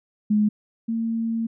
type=tone pair in turn; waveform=sine; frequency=210.7 / 227.4 Hz; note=G#3 / A#3; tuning=+25 / -43 cents; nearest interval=minor second; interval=132 cents; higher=second; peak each=-16 / -22 dBFS; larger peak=first; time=0.3-0.49 / 0.88-1.47 s; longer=second; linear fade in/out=10 ms; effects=none